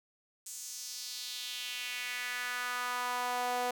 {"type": "tone with high-pass filter sweep", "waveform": "sawtooth", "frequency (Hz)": 246.9, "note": "B3", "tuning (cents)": 0, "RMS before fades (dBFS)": -37, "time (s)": [0.46, 3.71], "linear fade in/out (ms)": 5, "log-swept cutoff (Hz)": [7500, 620], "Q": 2.4, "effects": []}